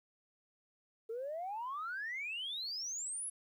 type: exponential sweep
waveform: sine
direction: up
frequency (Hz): 437.1 to 11000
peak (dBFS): -37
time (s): 1.09-3.3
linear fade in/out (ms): 10
effects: tanh soft clip ceiling -34 dBFS + 12-bit